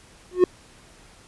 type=tone with exponential growth; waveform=triangle; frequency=362.5 Hz; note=F#4; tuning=35 cents flat; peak=-6 dBFS; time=0.31-0.44 s; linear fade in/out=2 ms; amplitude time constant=28 ms; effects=pink hiss -51 dBFS RMS until 1.27 s + resampled to 24000 Hz